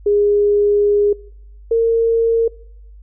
sine tone pair in turn, 411 / 457.7 Hz, G#4 / A#4, -18 / -32 cents, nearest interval major second, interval 186 cents, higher second, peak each -11 dBFS, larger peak neither, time 0.06-1.13 / 1.71-2.48 s, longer first, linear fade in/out 5 ms, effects noise-tail reverb RT60 0.8 s tail -23 dB re dry + added 50 Hz sine -37 dBFS peak until 3.02 s

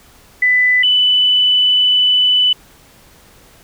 sine tone pair in turn, 1996 / 2991 Hz, B6 / F#7, +18 / +18 cents, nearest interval perfect fifth, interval 700 cents, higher second, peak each -9 dBFS, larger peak neither, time 0.42-0.83 / 0.83-2.53 s, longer second, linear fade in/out 5 ms, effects pink hiss -46 dBFS RMS until 3.63 s

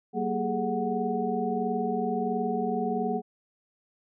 sine tone cluster, 189.6 / 232.5 / 403.9 / 425.4 / 739 Hz, F#3 / A#3 / G#4 / G#4 / F#5, +43 / -4 / -48 / +42 / -2 cents, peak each -33 / -31 / -37 / -31 / -31 dBFS, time 0.13-3.22 s, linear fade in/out 50 ms, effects none

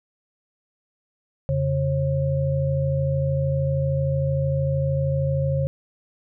sine tone cluster, 88 / 141.1 / 540 Hz, F2 / C#3 / C#5, +14 / +31 / -45 cents, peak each -28 / -21 / -26 dBFS, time 1.49-5.67 s, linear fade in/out 0 ms, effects none

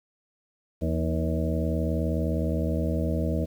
harmonic tone with a mistuned harmonic, 79.5 Hz, D#2, 38 cents sharp, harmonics 1 / 2 / 3 / 4 / 6 / 7 / 8, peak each -27 / -30 / -32 / -33 / -35 / -35 / -36 dBFS, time 0.81-3.46 s, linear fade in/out 20 ms, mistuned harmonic 2, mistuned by +87 cents, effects 9-bit

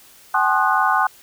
sine tone cluster, 766 / 850 / 1061 / 1226 / 1479 Hz, G5 / G#5 / C6 / D#6 / F#6, -40 / +40 / +24 / -26 / -1 cents, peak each -21 dBFS, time 0.34-1.07 s, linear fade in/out 5 ms, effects white hiss -48 dBFS RMS until 1.22 s

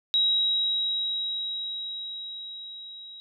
sine tone with level ramp, 3837 Hz, A#7, 49 cents sharp, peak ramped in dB -19 to -41 dBFS, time 0.14-3.2 s, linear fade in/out 0 ms, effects none

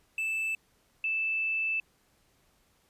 triangle / sine tone pair in turn, 2637 / 2637 Hz, E7 / E7, 0 / 0 cents, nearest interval unison, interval 0 cents, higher neither, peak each -27 dBFS, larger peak neither, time 0.18-0.55 / 1.04-1.8 s, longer second, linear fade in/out 2 ms, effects pink hiss -68 dBFS RMS until 2.89 s + resampled to 32000 Hz

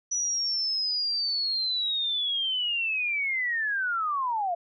sine linear sweep, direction down, 5920 to 668 Hz, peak -25 dBFS, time 0.11-4.55 s, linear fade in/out 10 ms, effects none

